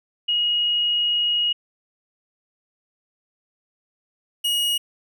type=tone pair in turn; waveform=sine / 45% pulse; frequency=2887 / 2887 Hz; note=F#7 / F#7; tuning=-43 / -43 cents; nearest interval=unison; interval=0 cents; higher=neither; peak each=-18 / -19 dBFS; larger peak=first; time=0.28-1.53 / 4.44-4.78 s; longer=first; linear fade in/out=10 ms; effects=none